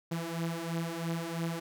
sawtooth beating tone pair, 164.81 / 167.81 Hz, E3 / E3, 0 / +31 cents, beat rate 3 Hz, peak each -33 / -31 dBFS, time 0.11-1.6 s, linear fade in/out 10 ms, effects none

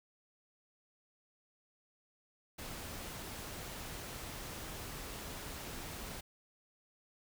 pink noise, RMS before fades -45 dBFS, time 2.58-6.21 s, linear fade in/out 10 ms, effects none

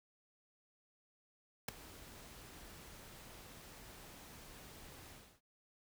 pink noise with ADSR envelope, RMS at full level -34 dBFS, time 1.68-5.41 s, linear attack 6 ms, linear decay 6 ms, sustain -21 dB, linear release 310 ms, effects none

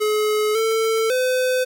square tone with pitch steps, 425.7 / 446.2 / 509 Hz, G#4 / A4 / C5, +43 / +24 / -48 cents, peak -18 dBFS, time 0-1.65 s, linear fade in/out 20 ms, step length 550 ms, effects 9-bit

